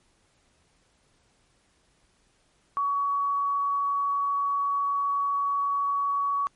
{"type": "tone", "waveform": "sine", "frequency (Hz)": 1127, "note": "C#6", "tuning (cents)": 28, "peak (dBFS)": -23, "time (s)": [2.77, 6.47], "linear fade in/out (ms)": 0, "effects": ["pink hiss -66 dBFS RMS until 6.55 s", "MP3 48 kbps"]}